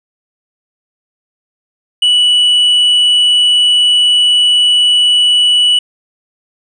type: tone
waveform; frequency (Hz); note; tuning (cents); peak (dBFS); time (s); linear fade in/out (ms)
triangle; 2952; F#7; -5; -5; 2.02-5.79; 5
effects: resampled to 24000 Hz